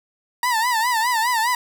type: tone with vibrato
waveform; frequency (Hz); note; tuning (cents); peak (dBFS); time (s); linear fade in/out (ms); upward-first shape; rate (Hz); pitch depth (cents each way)
30% pulse; 939; A#5; +12; -15; 0.43-1.55; 2; sine; 4.9; 120
effects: none